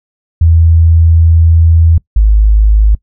sine tone pair in turn, 82.3 / 52.72 Hz, E2 / G#1, -2 / +27 cents, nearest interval minor sixth, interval 771 cents, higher first, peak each -3 dBFS, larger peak neither, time 0.41-1.98 / 2.16-2.95 s, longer first, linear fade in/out 5 ms, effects noise-tail reverb RT60 0.1 s tail -22 dB re dry

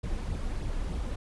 brown noise with flanger, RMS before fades -32 dBFS, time 0.03-1.16 s, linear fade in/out 10 ms, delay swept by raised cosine 0.21 to 4.11 ms, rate 3.3 Hz, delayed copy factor +0.55, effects resampled to 24000 Hz

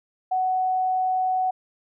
sine tone, 745 Hz, F#5, 12 cents sharp, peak -20 dBFS, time 0.31-1.51 s, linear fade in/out 10 ms, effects none

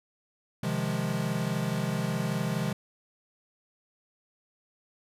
square chord, F minor seventh, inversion second, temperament equal, 130.81 / 155.56 / 174.61 / 207.7 Hz, C3 / Eb3 / F3 / Ab3, 0 / 0 / 0 / 0 cents, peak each -34 dBFS, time 0.63-2.73 s, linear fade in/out 5 ms, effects resampled to 32000 Hz

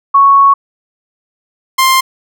sine / sawtooth tone pair in turn, 1108.7 / 1052.2 Hz, C#6 / C6, 0 / +9 cents, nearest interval minor second, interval 91 cents, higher first, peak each -3 dBFS, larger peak neither, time 0.14-0.54 / 1.78-2.01 s, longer first, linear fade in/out 10 ms, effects none

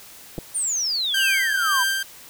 clicks, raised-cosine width 2 ms, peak -17 dBFS, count 2, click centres 0.381 / 0.387 s
sine exponential sweep, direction down, 9397 to 948 Hz, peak -21 dBFS, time 0.54-1.84 s, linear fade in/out 20 ms
sawtooth tone with tremolo, 1577 Hz, G6, 10 cents sharp, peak -15 dBFS, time 1.14-2.03 s, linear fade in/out 5 ms, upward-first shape sine, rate 1.9 Hz, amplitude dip 50%
effects white hiss -44 dBFS RMS until 2.29 s

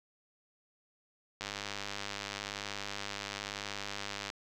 click train, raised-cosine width 0.2 ms, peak -20 dBFS, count 293, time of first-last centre 1.41-4.301 s, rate 101 Hz, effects none

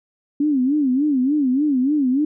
sine tone with vibrato, 275.9 Hz, C#4, 8 cents flat, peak -15 dBFS, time 0.4-2.25 s, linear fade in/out 5 ms, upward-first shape sine, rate 3.4 Hz, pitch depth 170 cents each way, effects none

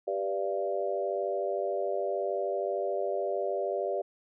sine chord, G dominant seventh, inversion none, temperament equal with one note detuned, 392 / 493.9 / 587.3 / 686.5 Hz, G4 / B4 / D5 / F5, 0 / 0 / 0 / -30 cents, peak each -33 / -36 / -32 / -35 dBFS, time 0.07-4.02 s, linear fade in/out 10 ms, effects none

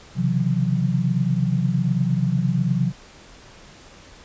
sine tone cluster, 131.3 / 139.9 / 162.5 / 181.2 Hz, C3 / C#3 / E3 / F#3, +6 / +16 / -24 / -36 cents, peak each -22 / -29 / -24 / -22 dBFS, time 0.15-2.93 s, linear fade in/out 50 ms, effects pink hiss -46 dBFS RMS until 4.24 s + resampled to 16000 Hz

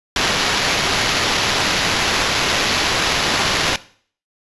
blue noise with sample-and-hold, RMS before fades -18 dBFS, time 0.16-3.76 s, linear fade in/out 2 ms, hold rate 8820 Hz, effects noise-tail reverb RT60 0.5 s tail -18 dB re dry + resampled to 24000 Hz

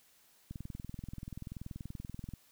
click train, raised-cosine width 5 ms, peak -30 dBFS, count 39, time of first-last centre 0.51-2.337 s, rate 20.8 Hz, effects white hiss -66 dBFS RMS until 2.51 s

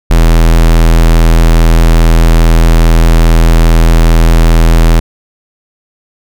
square tone, 41.2 Hz, E1, in tune, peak -3 dBFS, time 0.1-5 s, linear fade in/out 10 ms, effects none

